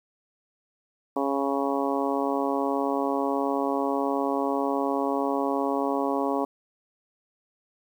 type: harmonic tone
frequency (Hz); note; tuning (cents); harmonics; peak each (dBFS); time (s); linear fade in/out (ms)
138.59; C#3; 0; 2 / 3 / 4 / 5 / 6 / 7 / 8; -28 / -30 / -31 / -32 / -33 / -33 / -34; 1.16-6.45; 5
effects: 9-bit